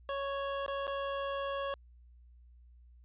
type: tone with dropouts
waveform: 25% pulse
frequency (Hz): 554.4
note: C#5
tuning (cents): 0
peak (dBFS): -30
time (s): 0.09-1.74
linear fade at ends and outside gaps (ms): 1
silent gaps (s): 0.663-0.68 / 0.869-0.877
effects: added 60 Hz sine -55 dBFS peak until 3.04 s + resampled to 8000 Hz